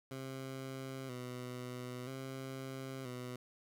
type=tone with vibrato; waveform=15% pulse; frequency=128.8 Hz; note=C3; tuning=27 cents flat; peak=-36 dBFS; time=0.11-3.36 s; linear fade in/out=2 ms; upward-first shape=square; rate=0.51 Hz; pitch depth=55 cents each way; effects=none